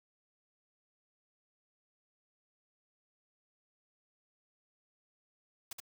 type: noise with echo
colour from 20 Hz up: white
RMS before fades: -42 dBFS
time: 5.71-5.73 s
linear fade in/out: 5 ms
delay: 72 ms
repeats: 1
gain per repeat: -2 dB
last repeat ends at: 5.802 s
effects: none